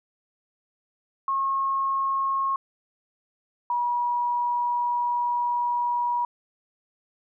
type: tone pair in turn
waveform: sine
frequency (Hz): 1085 / 964.3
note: C#6 / B5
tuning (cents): -37 / -42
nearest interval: major second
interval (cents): 205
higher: first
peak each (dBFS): -22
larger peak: neither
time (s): 1.28-2.56 / 3.7-6.25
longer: second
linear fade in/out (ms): 2
effects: none